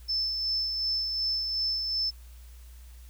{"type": "tone with tremolo", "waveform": "sine", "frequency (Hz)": 5274, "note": "E8", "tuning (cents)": 0, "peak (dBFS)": -25, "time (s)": [0.08, 2.11], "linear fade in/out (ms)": 20, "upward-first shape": "sine", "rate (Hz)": 2.7, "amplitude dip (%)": 35, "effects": ["added 60 Hz sine -45 dBFS peak until 3.09 s", "white hiss -59 dBFS RMS until 3.09 s"]}